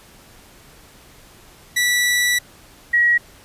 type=tone pair in turn; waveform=sawtooth / sine; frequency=1957 / 1909 Hz; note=B6 / A#6; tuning=-16 / +41 cents; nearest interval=unison; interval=43 cents; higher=first; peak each=-12 dBFS; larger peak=neither; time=1.76-2.39 / 2.93-3.18 s; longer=first; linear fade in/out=10 ms; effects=pink hiss -47 dBFS RMS until 3.44 s + resampled to 32000 Hz